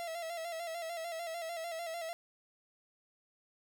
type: tone with vibrato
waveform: 45% pulse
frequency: 668 Hz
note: E5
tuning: 23 cents sharp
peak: -38 dBFS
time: 0-2.13 s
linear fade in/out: 0 ms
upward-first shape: square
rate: 6.7 Hz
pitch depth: 50 cents each way
effects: none